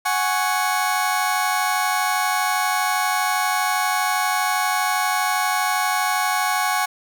30% pulse chord, F# suspended second, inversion none, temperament just, 740 / 832.5 / 1110 Hz, F#5 / G#5 / C#6, 0 / +4 / +2 cents, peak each -21 dBFS, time 0.05-6.86 s, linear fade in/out 10 ms, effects none

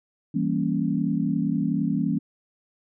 sine chord, E diminished seventh, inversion none, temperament equal, 164.81 / 196 / 233.1 / 277.2 Hz, E3 / G3 / Bb3 / Db4, 0 / 0 / 0 / 0 cents, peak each -27 dBFS, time 0.34-2.19 s, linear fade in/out 10 ms, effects none

